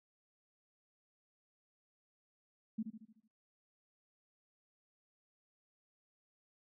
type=tone with echo; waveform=sine; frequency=220 Hz; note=A3; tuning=in tune; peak=-34 dBFS; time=2.78-2.83 s; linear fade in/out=10 ms; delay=75 ms; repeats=6; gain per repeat=-6 dB; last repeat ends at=3.28 s; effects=noise-tail reverb RT60 0.3 s tail -23 dB re dry